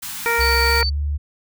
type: band-stop noise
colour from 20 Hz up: white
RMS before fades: -30 dBFS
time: 0.02-0.82 s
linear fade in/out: 10 ms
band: 280 to 790 Hz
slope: 96 dB/octave
type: harmonic tone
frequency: 466.2 Hz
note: A#4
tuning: in tune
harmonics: 1 / 2 / 3 / 4 / 5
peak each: -23 / -23 / -23 / -23 / -23 dBFS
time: 0.26-0.83 s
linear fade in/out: 0 ms
type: tone with pitch glide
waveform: sine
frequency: 64.6 to 72.93 Hz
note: C2 to D2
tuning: -21 to -12 cents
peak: -19 dBFS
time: 0.38-1.18 s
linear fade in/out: 20 ms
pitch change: +209 cents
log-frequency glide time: 0.6-0.98 s
type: tone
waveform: sine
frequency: 4541 Hz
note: C#8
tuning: 41 cents sharp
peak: -21 dBFS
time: 0.4-0.9 s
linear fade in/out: 10 ms
effects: none

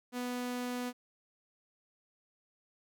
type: tone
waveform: sawtooth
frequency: 246.9 Hz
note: B3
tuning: in tune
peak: -31 dBFS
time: 0.12-0.93 s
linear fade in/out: 50 ms
effects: none

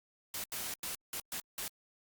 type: noise bursts at uneven times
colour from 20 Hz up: white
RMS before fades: -39 dBFS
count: 6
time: 0.34-0.44 / 0.52-0.74 / 0.83-0.95 / 1.13-1.2 / 1.32-1.4 / 1.58-1.68 s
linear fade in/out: 2 ms
effects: Opus 48 kbps

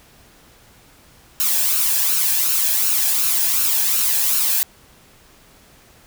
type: noise with flanger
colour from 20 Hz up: blue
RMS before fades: -18 dBFS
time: 1.4-4.63 s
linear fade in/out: 0 ms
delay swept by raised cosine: 0.72 to 1.22 ms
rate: 2.7 Hz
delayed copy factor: +0.55
effects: pink hiss -50 dBFS RMS until 6.06 s

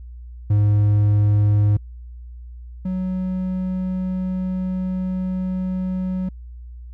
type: tone pair in turn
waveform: triangle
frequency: 103.83 / 185.4 Hz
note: G#2 / F#3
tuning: 0 / +4 cents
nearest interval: minor seventh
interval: 1004 cents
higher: second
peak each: -11 / -19 dBFS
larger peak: first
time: 0.5-1.77 / 2.85-6.29 s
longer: second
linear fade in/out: 5 ms
effects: added 60 Hz sine -34 dBFS peak until 6.93 s

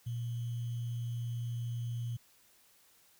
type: tone with sample-and-hold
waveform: sine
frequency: 118.5 Hz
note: A#2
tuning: 29 cents sharp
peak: -34 dBFS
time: 0.06-2.17 s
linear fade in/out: 10 ms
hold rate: 3150 Hz
effects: white hiss -65 dBFS RMS until 3.19 s

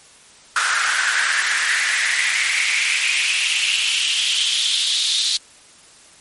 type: noise with high-pass filter sweep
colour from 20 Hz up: pink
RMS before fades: -19 dBFS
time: 0.56-5.37 s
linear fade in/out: 2 ms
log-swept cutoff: 1400 to 3900 Hz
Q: 4.9
effects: white hiss -47 dBFS RMS until 6.2 s + MP3 48 kbps

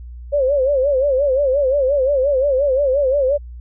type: tone with vibrato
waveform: sine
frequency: 546 Hz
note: C#5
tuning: 26 cents flat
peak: -13 dBFS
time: 0.32-3.38 s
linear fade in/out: 20 ms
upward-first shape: sine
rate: 5.7 Hz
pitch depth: 120 cents each way
effects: added 60 Hz sine -31 dBFS peak until 3.6 s

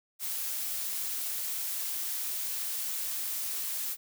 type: noise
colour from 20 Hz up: blue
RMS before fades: -34 dBFS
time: 0.19-3.97 s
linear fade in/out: 50 ms
effects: none

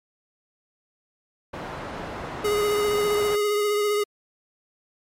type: low-pass noise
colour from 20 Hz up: white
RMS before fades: -34 dBFS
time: 1.53-3.36 s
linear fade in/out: 10 ms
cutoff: 1100 Hz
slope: 12 dB/octave
type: tone with vibrato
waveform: square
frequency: 415.3 Hz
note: G#4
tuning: in tune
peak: -21 dBFS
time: 2.44-4.04 s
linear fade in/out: 10 ms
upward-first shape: triangle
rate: 15 Hz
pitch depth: 28 cents each way
effects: MP3 64 kbps

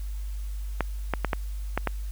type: clicks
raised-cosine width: 0.5 ms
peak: -9 dBFS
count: 6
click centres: 0.807 / 1.137 / 1.247 / 1.332 / 1.776 / 1.873 s
effects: added 50 Hz sine -30 dBFS peak until 2.11 s + white hiss -53 dBFS RMS until 2.11 s

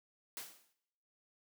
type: noise with exponential decay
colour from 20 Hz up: white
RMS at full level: -42 dBFS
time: 0.37-0.73 s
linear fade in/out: 1 ms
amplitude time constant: 78 ms
effects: noise-tail reverb RT60 0.8 s tail -19 dB re dry + high-pass 200 Hz 12 dB/octave

